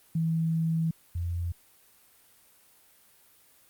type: tone pair in turn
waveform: sine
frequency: 162.9 / 86.09 Hz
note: E3 / F2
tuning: -20 / -24 cents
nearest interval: major seventh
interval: 1104 cents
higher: first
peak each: -24 / -28 dBFS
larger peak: first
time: 0.15-0.91 / 1.15-1.52 s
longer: first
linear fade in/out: 5 ms
effects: white hiss -60 dBFS RMS until 3.69 s + Opus 32 kbps